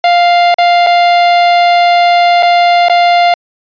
45% pulse tone with dropouts, 699 Hz, F5, 1 cent sharp, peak -5 dBFS, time 0.04-3.34 s, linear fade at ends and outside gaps 2 ms, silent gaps 0.543-0.584 / 0.865-0.869 / 2.426-2.43 / 2.885-2.897 s, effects resampled to 11025 Hz

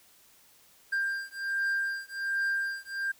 triangle beating tone pair, 1590 / 1591.3 Hz, G6 / G6, +24 / +26 cents, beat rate 1.3 Hz, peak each -30 dBFS, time 0.92-3.12 s, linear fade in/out 10 ms, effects white hiss -60 dBFS RMS until 3.19 s

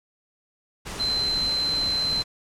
sine tone in noise, 4083 Hz, C8, 43 cents flat, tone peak -22 dBFS, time 0.99-2.23 s, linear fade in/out 20 ms, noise pink, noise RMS -34 dBFS, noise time 0.85-2.24 s, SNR +9 dB, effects low-pass 9000 Hz 12 dB/octave

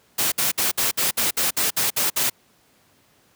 white noise bursts, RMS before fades -21 dBFS, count 11, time 0.18-2.3 s, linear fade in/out 10 ms, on 140 ms, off 58 ms, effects pink hiss -59 dBFS RMS until 3.35 s + high-pass 100 Hz 12 dB/octave

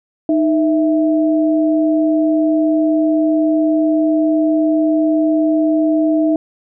sine tone pair together, 310.6 / 657 Hz, D#4 / E5, -3 / -6 cents, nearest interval octave + minor second, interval 1297 cents, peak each -12 / -18 dBFS, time 0.29-6.36 s, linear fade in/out 2 ms, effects none

